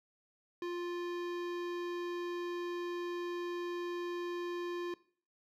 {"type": "tone with hard clipping", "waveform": "sine", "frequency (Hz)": 350, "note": "F4", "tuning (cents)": 4, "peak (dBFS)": -38, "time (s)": [0.62, 4.94], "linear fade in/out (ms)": 2, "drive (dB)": 18, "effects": ["noise-tail reverb RT60 0.5 s tail -20 dB re dry"]}